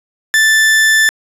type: tone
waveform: 40% pulse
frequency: 1760 Hz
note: A6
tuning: in tune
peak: -7 dBFS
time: 0.34-1.09 s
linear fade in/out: 0 ms
effects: resampled to 32000 Hz + 7-bit